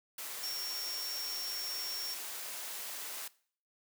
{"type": "tone in noise", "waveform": "sine", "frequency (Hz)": 5500, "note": "F8", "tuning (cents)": -27, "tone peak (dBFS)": -37, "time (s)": [0.43, 2.14], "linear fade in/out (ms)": 5, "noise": "white", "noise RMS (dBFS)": -42, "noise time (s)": [0.18, 3.28], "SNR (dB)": 2, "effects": ["noise-tail reverb RT60 0.5 s tail -20 dB re dry", "high-pass 400 Hz 12 dB/octave"]}